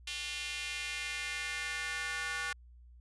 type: tone with high-pass filter sweep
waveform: square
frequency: 161.6 Hz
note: E3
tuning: 34 cents flat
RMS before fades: -38 dBFS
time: 0.07-2.53 s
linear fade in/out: 5 ms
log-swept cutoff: 2900 to 1500 Hz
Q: 2.4
effects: added 60 Hz sine -53 dBFS peak until 3 s + resampled to 24000 Hz